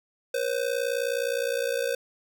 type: ring-modulated tone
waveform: square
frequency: 512 Hz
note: C5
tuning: 38 cents flat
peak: -23 dBFS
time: 0.34-1.95 s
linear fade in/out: 2 ms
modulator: 29.8 Hz
effects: none